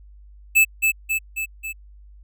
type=tone with echo; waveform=square; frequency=2621 Hz; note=E7; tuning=11 cents flat; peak=-12 dBFS; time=0.55-0.65 s; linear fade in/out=20 ms; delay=270 ms; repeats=4; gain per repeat=-4 dB; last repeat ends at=1.73 s; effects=added 50 Hz sine -43 dBFS peak until 2.23 s